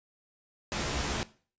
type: noise with comb filter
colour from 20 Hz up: pink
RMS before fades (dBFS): -32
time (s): 0.72-1.23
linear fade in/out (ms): 0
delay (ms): 14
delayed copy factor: +0.6
effects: noise-tail reverb RT60 0.4 s tail -18 dB re dry + resampled to 16000 Hz